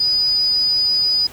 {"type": "tone", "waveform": "sine", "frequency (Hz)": 4953, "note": "D#8", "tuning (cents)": -9, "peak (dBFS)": -14, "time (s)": [0, 1.27], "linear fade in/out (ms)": 5, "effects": ["pink hiss -40 dBFS RMS until 1.32 s"]}